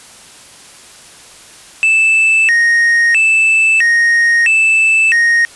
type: tone with vibrato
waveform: triangle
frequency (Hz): 2217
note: C#7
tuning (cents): 0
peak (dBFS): -6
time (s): 1.83-5.45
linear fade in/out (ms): 0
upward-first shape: square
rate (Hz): 0.76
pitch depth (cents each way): 300
effects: white hiss -38 dBFS RMS until 5.55 s + resampled to 24000 Hz